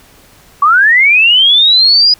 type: linear sweep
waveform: sine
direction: up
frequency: 1108.7 to 4978 Hz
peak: -4 dBFS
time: 0.62-2.14 s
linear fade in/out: 5 ms
effects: pink hiss -43 dBFS RMS until 2.19 s